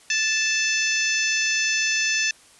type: harmonic tone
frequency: 878 Hz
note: A5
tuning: 4 cents flat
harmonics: 2 / 3 / 4 / 5 / 6 / 7 / 8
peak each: -26 / -24 / -32 / -34 / -28 / -27 / -37 dBFS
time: 0.1-2.31 s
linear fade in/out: 2 ms
effects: white hiss -52 dBFS RMS until 2.59 s + resampled to 24000 Hz